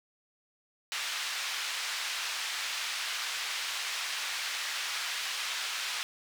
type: band-pass noise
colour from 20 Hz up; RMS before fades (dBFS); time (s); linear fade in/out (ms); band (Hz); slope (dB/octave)
white; -35; 0.92-6.03; 0; 1300 to 4200; 12
effects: none